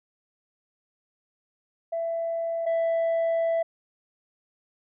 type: tone pair in turn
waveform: sine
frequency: 666 / 662.7 Hz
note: E5 / E5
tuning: +18 / +9 cents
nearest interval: unison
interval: 9 cents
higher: first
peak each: -25 / -19 dBFS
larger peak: second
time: 1.92-2.66 / 2.66-3.63 s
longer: second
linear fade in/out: 10 ms
effects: tanh soft clip ceiling -21 dBFS